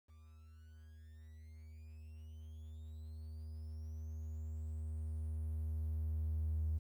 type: tone with level ramp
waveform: triangle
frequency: 78.3 Hz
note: D#2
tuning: 11 cents sharp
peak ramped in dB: -55 to -30 dBFS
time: 0.08-6.79 s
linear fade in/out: 20 ms
effects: tanh soft clip ceiling -30 dBFS + 12-bit